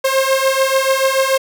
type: beating tone pair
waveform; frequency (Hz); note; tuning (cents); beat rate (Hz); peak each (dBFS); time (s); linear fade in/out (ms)
sawtooth; 530 / 536.9; C5 / C5; +22 / +45; 6.9; -12; 0.04-1.38; 10
effects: none